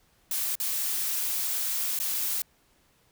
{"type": "noise with dropouts", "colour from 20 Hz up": "blue", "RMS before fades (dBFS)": -29, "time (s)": [0.31, 2.42], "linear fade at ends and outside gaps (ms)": 2, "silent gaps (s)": [[0.554, 0.6], [1.99, 2]], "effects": ["pink hiss -65 dBFS RMS until 3.11 s"]}